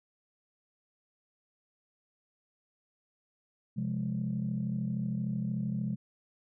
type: chord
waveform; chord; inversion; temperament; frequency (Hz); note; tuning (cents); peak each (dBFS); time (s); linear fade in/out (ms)
sine; F minor; second; equal; 130.81 / 174.61 / 207.7; C3 / F3 / Ab3; 0 / 0 / 0; -34 / -35 / -33; 3.76-5.96; 20
effects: tanh soft clip ceiling -23 dBFS